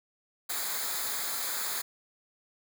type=noise with comb filter; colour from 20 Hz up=white; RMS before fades=-33 dBFS; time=0.49-1.82 s; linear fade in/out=10 ms; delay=0.35 ms; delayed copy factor=-0.75; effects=none